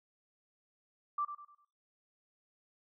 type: tone with echo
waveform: sine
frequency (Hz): 1173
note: D6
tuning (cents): -2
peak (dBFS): -31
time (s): 1.18-1.25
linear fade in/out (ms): 5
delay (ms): 100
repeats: 4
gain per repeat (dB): -9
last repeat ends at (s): 1.65
effects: noise-tail reverb RT60 0.3 s tail -17 dB re dry